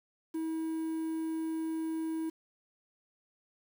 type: tone with quantisation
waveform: triangle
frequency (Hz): 321.7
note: E4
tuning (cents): -42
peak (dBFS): -30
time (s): 0.34-2.3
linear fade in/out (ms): 10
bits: 9
effects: none